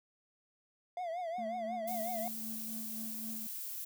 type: tone with vibrato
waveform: triangle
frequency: 690 Hz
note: F5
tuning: 21 cents flat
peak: -34 dBFS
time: 0.97-2.28 s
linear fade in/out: 2 ms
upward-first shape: triangle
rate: 5.5 Hz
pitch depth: 130 cents each way
type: tone with tremolo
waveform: triangle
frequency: 221.8 Hz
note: A3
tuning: 14 cents sharp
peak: -40 dBFS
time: 1.38-3.47 s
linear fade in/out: 5 ms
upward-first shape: sine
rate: 3.8 Hz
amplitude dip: 45%
type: noise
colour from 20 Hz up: violet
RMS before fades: -42 dBFS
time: 1.87-3.85 s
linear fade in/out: 10 ms
effects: none